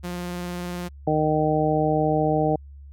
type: tone with vibrato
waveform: sawtooth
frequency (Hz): 176.7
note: F3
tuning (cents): +21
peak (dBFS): -25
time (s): 0.03-0.89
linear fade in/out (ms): 20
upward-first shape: sine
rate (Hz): 20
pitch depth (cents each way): 19
type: harmonic tone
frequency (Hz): 154.1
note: D#3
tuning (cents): -16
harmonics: 1 / 2 / 3 / 4 / 5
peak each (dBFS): -25 / -25 / -25 / -25 / -25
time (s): 1.07-2.56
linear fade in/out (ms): 5
effects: added 70 Hz sine -40 dBFS peak until 2.92 s